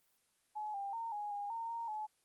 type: tone with pitch steps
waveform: sine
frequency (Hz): 849 / 796 / 916 / 830 / 815 / 916 / 926 / 856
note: G#5 / G5 / A#5 / G#5 / G#5 / A#5 / A#5 / A5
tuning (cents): +38 / +26 / -31 / -1 / -33 / -31 / -12 / -48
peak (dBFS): -38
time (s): 0.55-2.07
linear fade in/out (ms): 20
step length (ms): 190
effects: white hiss -75 dBFS RMS until 2.24 s + Opus 24 kbps